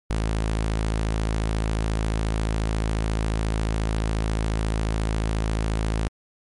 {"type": "tone", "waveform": "sawtooth", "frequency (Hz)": 54.2, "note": "A1", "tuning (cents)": -25, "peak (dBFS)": -18, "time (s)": [0.1, 6.08], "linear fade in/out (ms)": 0, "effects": ["MP3 48 kbps"]}